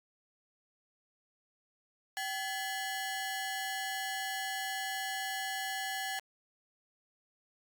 sawtooth ring-modulated tone, 1241 Hz, D#6, 5 cents flat, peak -28 dBFS, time 2.17-6.19 s, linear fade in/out 0 ms, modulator 468 Hz, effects Opus 48 kbps

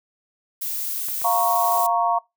violet noise, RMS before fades -27 dBFS, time 0.61-1.87 s, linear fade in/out 10 ms
clicks, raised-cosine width 0.5 ms, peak -24 dBFS, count 2, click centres 1.086 / 1.216 s
sine chord, Bb minor, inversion second, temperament equal, 698.5 / 932.3 / 1108.7 Hz, F5 / Bb5 / Db6, 0 / 0 / 0 cents, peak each -21 / -22 / -23 dBFS, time 1.24-2.19 s, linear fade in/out 10 ms
effects noise-tail reverb RT60 0.2 s tail -23 dB re dry

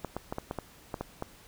clicks, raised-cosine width 1 ms, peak -19 dBFS, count 9, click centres 0.047 / 0.166 / 0.325 / 0.384 / 0.511 / 0.587 / 0.942 / 1.01 / 1.224 s, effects pink hiss -55 dBFS RMS until 1.47 s

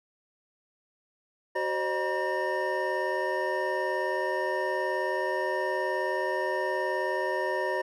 triangle tone cluster, 375.9 / 528 / 607 / 956 / 1821 Hz, F#4 / C5 / D#5 / A#5 / A#6, +27 / +16 / -43 / +43 / -41 cents, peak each -31 dBFS, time 1.55-7.82 s, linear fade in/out 10 ms, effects none

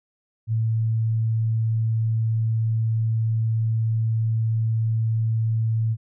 sine tone, 112.1 Hz, A2, 33 cents sharp, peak -19 dBFS, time 0.47-5.97 s, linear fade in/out 50 ms, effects none

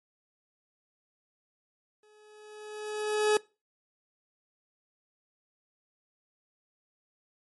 40% pulse tone with exponential growth, 424.2 Hz, G#4, 37 cents sharp, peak -19 dBFS, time 2.03-3.37 s, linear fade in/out 2 ms, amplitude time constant 290 ms, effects noise-tail reverb RT60 0.3 s tail -23 dB re dry + MP3 48 kbps

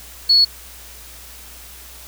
sine tone, 4382 Hz, C#8, 21 cents flat, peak -9 dBFS, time 0.29-0.45 s, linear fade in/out 10 ms, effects added 60 Hz sine -43 dBFS peak until 2.07 s + white hiss -40 dBFS RMS until 2.07 s

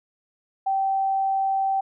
sine tone, 776 Hz, G5, 18 cents flat, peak -20 dBFS, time 0.66-1.81 s, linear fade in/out 10 ms, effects none

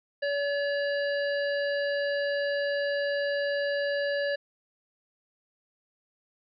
harmonic tone with a mistuned harmonic, 570 Hz, C#5, 48 cents sharp, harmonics 1 / 3 / 5 / 7 / 8, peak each -27 / -32 / -42 / -45 / -43 dBFS, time 0.22-4.36 s, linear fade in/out 10 ms, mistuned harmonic 8, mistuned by +57 cents, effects none

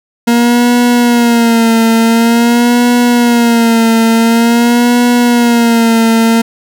40% pulse tone with vibrato, 234.5 Hz, A#3, 11 cents sharp, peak -5 dBFS, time 0.27-6.42 s, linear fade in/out 10 ms, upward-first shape sine, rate 0.47 Hz, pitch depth 58 cents each way, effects none

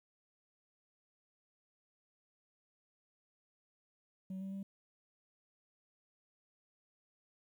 sine tone with pitch steps, 189 / 192.9 / 195.5 Hz, F#3 / G3 / G3, +37 / -28 / -4 cents, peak -37 dBFS, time 4.3-4.63 s, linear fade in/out 5 ms, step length 110 ms, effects tanh soft clip ceiling -39 dBFS + 12-bit

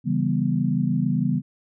sine chord, C# half-diminished seventh, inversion none, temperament equal with one note detuned, 138.59 / 164.81 / 196 / 243.8 Hz, C#3 / E3 / G3 / B3, 0 / 0 / 0 / -22 cents, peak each -25 dBFS, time 0.04-1.42 s, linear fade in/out 50 ms, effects none

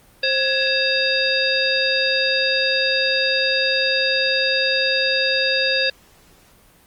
harmonic tone with a mistuned harmonic, 530 Hz, C5, 22 cents sharp, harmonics 1 / 3 / 5 / 7 / 9, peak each -23 / -23 / -23 / -23 / -23 dBFS, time 0.23-5.9 s, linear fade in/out 5 ms, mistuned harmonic 3, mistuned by +86 cents, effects pink hiss -52 dBFS RMS until 6.86 s + Opus 32 kbps

